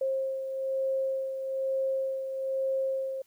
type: beating tone pair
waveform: sine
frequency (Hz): 533 / 534.1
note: C5 / C5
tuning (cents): +32 / +36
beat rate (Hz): 1.1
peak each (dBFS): -28 / -37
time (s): 0.01-3.22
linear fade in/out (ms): 5
effects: white hiss -67 dBFS RMS until 3.26 s